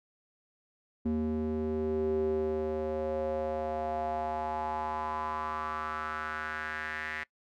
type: tone with band-pass filter sweep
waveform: square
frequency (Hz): 77.5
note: D#2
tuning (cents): -6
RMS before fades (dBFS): -33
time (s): 1.05-7.24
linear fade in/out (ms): 10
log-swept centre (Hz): 270 to 1900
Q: 4.7
effects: noise-tail reverb RT60 0.1 s tail -21 dB re dry